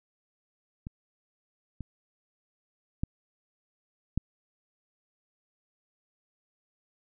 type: clicks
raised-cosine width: 5 ms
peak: -25 / -25 / -16 / -14 dBFS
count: 4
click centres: 0.869 / 1.807 / 3.035 / 4.176 s
effects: none